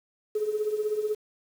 sine tone with tremolo, 425.1 Hz, G#4, 40 cents sharp, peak -21 dBFS, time 0.35-1.15 s, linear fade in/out 5 ms, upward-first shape triangle, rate 16 Hz, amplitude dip 80%, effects tanh soft clip ceiling -18 dBFS + 8-bit

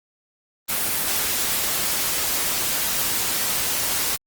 white noise, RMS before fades -23 dBFS, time 0.68-4.17 s, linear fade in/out 20 ms, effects Opus 24 kbps

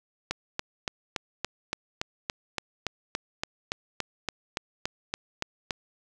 click train, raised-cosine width 0.2 ms, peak -11 dBFS, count 20, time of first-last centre 0.31-5.708 s, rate 3.52 Hz, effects none

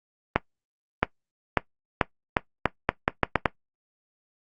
accelerating click train, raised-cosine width 0.5 ms, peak -3 dBFS, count 11, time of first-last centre 0.36-3.458 s, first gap 670 ms, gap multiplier 0.81, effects noise-tail reverb RT60 0.1 s tail -18 dB re dry + Opus 32 kbps

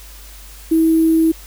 sine tone with sample-and-hold, 323.3 Hz, E4, 34 cents flat, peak -10 dBFS, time 0.71-1.32 s, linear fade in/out 10 ms, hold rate 11025 Hz, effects added 50 Hz sine -37 dBFS peak until 1.46 s + white hiss -41 dBFS RMS until 1.46 s

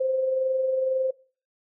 sine tone with amplitude modulation, 523.3 Hz, C5, in tune, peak -20 dBFS, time 0-1.11 s, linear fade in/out 10 ms, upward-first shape sine, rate 22 Hz, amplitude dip 40%, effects noise-tail reverb RT60 0.4 s tail -22 dB re dry

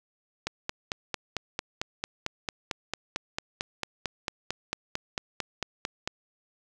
click train, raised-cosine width 0.2 ms, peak -12 dBFS, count 26, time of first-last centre 0.47-6.075 s, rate 4.46 Hz, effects none

